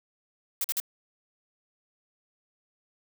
blue noise bursts, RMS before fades -28 dBFS, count 3, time 0.61-0.801 s, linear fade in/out 2 ms, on 33 ms, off 46 ms, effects none

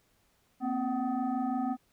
sine tone with frequency modulation, 262.5 Hz, C4, 6 cents sharp, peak -28 dBFS, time 0.6-1.77 s, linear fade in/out 50 ms, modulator 499 Hz, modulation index 1.2, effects pink hiss -70 dBFS RMS until 1.92 s

